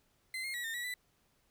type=tone with pitch steps; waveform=35% pulse; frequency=2060 / 2135 / 1930 / 1819 / 1934 / 1985 Hz; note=C7 / C7 / B6 / A#6 / B6 / B6; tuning=-28 / +34 / -40 / -43 / -37 / +8 cents; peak=-35 dBFS; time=0.34-0.94 s; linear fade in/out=2 ms; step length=100 ms; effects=pink hiss -73 dBFS RMS until 1.5 s